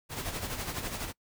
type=noise with tremolo; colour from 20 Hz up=pink; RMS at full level=-34 dBFS; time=0.09-1.13 s; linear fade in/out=50 ms; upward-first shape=sine; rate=12 Hz; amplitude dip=55%; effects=noise-tail reverb RT60 0.1 s tail -24 dB re dry